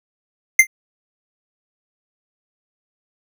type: tone with exponential decay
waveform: square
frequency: 2089 Hz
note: C7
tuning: 3 cents flat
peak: -3 dBFS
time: 0.59-0.67 s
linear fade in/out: 5 ms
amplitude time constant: 17 ms
effects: none